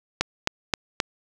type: click train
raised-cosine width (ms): 0.2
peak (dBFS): -3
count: 4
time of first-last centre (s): 0.21-1.002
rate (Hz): 3.79
effects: none